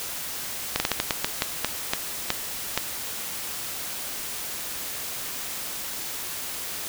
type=slowing click train; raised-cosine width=0.2 ms; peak=-4 dBFS; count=12; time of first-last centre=0.76-2.776 s; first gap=40 ms; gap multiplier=1.28; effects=white hiss -33 dBFS RMS until 6.88 s